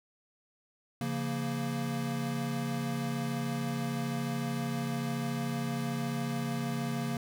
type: chord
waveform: square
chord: Bb minor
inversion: first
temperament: equal with one note detuned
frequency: 138.59 / 172.01 / 233.1 Hz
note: Db3 / F3 / Bb3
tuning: 0 / -26 / 0 cents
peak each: -36 / -40 / -35 dBFS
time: 1.01-7.17 s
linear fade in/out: 2 ms
effects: none